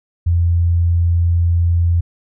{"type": "tone", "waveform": "sine", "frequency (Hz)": 85.5, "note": "F2", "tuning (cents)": -36, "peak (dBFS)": -11, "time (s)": [0.26, 2.01], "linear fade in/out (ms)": 10, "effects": []}